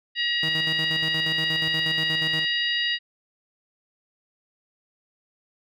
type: harmonic tone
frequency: 953 Hz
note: A#5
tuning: 38 cents sharp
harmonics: 2 / 3 / 4 / 5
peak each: -26 / -26 / -29 / -33 dBFS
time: 0.15-2.99 s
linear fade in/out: 50 ms
type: tone with tremolo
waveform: sawtooth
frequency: 158.8 Hz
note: D#3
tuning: 36 cents sharp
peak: -26 dBFS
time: 0.43-2.45 s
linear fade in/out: 2 ms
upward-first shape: square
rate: 8.4 Hz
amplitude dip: 65%
effects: none